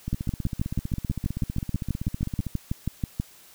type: two click trains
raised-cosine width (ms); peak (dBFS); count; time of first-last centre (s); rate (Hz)
5; -17 / -13; 38 / 20; 0.08-2.467 / 0.13-3.199; 15.5 / 6.19
effects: white hiss -52 dBFS RMS until 3.54 s